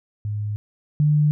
sine tone pair in turn, 104.6 / 149.56 Hz, G#2 / D3, +13 / +32 cents, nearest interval tritone, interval 619 cents, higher second, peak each -23 / -14 dBFS, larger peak second, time 0.25-0.56 / 1-1.31 s, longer neither, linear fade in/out 0 ms, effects none

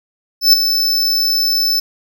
square tone with ADSR envelope, 5274 Hz, E8, in tune, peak -4 dBFS, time 0.41-1.8 s, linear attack 120 ms, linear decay 15 ms, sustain -9 dB, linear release 8 ms, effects none

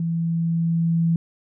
sine tone with level ramp, 166.4 Hz, E3, 17 cents sharp, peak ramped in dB -21 to -16 dBFS, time 0-1.16 s, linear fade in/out 2 ms, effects none

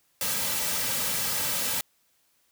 white noise with comb filter, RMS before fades -28 dBFS, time 0.21-1.81 s, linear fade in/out 2 ms, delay 2.8 ms, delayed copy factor -0.6, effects white hiss -68 dBFS RMS until 2.51 s

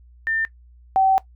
sine tone pair in turn, 1800 / 767.4 Hz, A6 / G5, +39 / -37 cents, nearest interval octave + minor third, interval 1476 cents, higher first, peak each -20 / -13 dBFS, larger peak second, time 0.27-0.45 / 0.96-1.18 s, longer second, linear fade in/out 0 ms, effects noise-tail reverb RT60 0.1 s tail -18 dB re dry + added 60 Hz sine -46 dBFS peak until 1.35 s

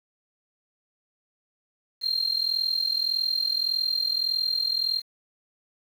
sine tone with amplitude modulation, 4186 Hz, C8, in tune, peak -18 dBFS, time 2.01-5.02 s, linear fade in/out 50 ms, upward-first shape sine, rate 41.7 Hz, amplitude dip 85%, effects tanh soft clip ceiling -18 dBFS + 8-bit

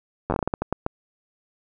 slowing click train, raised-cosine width 1 ms, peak -9 dBFS, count 12, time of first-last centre 0.3-0.864 s, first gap 10 ms, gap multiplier 1.3, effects none

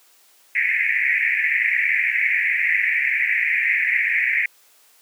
pink band-pass noise, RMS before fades -20 dBFS, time 0.55-4.46 s, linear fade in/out 5 ms, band 1800 to 2400 Hz, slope 96 dB/octave, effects white hiss -55 dBFS RMS until 5.01 s + high-pass 400 Hz 12 dB/octave

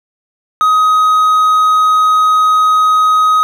triangle tone, 1259 Hz, D#6, 20 cents sharp, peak -5 dBFS, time 0.61-3.43 s, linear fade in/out 0 ms, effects none

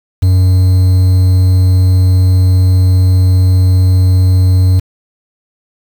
triangle tone with quantisation, 92.5 Hz, F#2, in tune, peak -3 dBFS, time 0.22-4.8 s, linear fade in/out 10 ms, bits 5, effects none

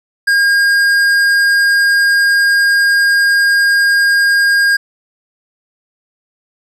sine tone with tanh clipping, 1619 Hz, G#6, 45 cents flat, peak -10 dBFS, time 0.27-4.77 s, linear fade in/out 10 ms, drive 12 dB, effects none

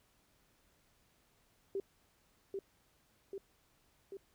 sine tone with echo, 392 Hz, G4, in tune, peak -34 dBFS, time 1.75-1.8 s, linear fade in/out 2 ms, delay 790 ms, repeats 3, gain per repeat -3 dB, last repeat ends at 4.17 s, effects pink hiss -72 dBFS RMS until 4.34 s

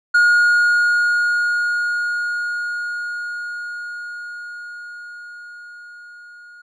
triangle tone with level ramp, 1435 Hz, F6, 47 cents sharp, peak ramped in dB -8 to -38 dBFS, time 0.14-6.62 s, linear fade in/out 10 ms, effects resampled to 22050 Hz

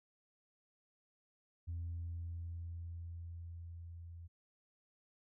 sine tone with level ramp, 84.8 Hz, E2, 50 cents sharp, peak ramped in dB -37 to -48 dBFS, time 1.67-4.28 s, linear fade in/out 20 ms, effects tanh soft clip ceiling -36 dBFS

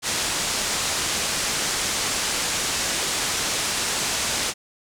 white low-pass noise, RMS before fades -25 dBFS, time 0.02-4.54 s, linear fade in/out 50 ms, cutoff 8600 Hz, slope 24 dB/octave, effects none

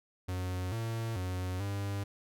45% pulse tone with pitch steps, 91.4 / 113.8 / 91.6 / 100 Hz, F#2 / A#2 / F#2 / G2, -21 / -41 / -17 / +35 cents, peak -33 dBFS, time 0.28-2.04 s, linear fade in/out 10 ms, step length 440 ms, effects none

